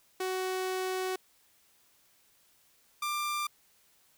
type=tone pair in turn; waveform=sawtooth; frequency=373.3 / 1188.1 Hz; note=F#4 / D6; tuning=+15 / +20 cents; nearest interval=octave + minor sixth; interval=2005 cents; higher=second; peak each=-27 dBFS; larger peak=neither; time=0.2-1.16 / 3.02-3.47 s; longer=first; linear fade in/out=5 ms; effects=white hiss -66 dBFS RMS until 4.17 s